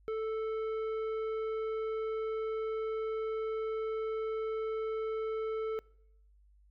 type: tone with tanh clipping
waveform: triangle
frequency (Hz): 440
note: A4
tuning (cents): 0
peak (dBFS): -34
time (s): 0.08-5.79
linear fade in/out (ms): 0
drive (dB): 14
effects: noise-tail reverb RT60 0.8 s tail -25 dB re dry + added 50 Hz sine -60 dBFS peak until 6.7 s